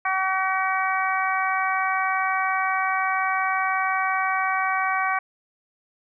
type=harmonic tone; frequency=379.4 Hz; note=F#4; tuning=43 cents sharp; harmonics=2 / 3 / 4 / 5 / 6; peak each=-26 / -25 / -28 / -30 / -29 dBFS; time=0.05-5.19 s; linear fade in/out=5 ms; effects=none